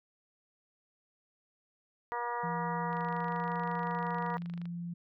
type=harmonic tone; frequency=239.3 Hz; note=A#3; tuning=46 cents sharp; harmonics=2 / 3 / 4 / 5 / 6 / 7 / 8; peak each=-41 / -42 / -35 / -41 / -47 / -49 / -45 dBFS; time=2.12-4.37 s; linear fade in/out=0 ms
type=tone with pitch glide; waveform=sine; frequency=170 to 172.27 Hz; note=F3 to F3; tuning=-46 to -23 cents; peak=-36 dBFS; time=2.43-4.94 s; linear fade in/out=10 ms; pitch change=+23 cents; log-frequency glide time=3.02-3.53 s
type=click train; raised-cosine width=0.3 ms; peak=-35 dBFS; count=45; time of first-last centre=2.93-4.655 s; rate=25.5 Hz
effects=none